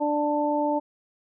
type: harmonic tone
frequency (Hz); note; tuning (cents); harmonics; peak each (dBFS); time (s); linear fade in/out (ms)
295.2; D4; +9; 1 / 2 / 3; -26 / -26 / -26; 0-0.8; 20
effects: none